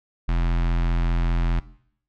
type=tone with notch filter; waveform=square; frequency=42.48 Hz; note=F1; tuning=47 cents flat; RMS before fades=-21 dBFS; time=0.28-1.6 s; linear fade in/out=10 ms; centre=480 Hz; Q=1.2; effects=noise-tail reverb RT60 0.7 s tail -19 dB re dry + low-pass 3000 Hz 12 dB/octave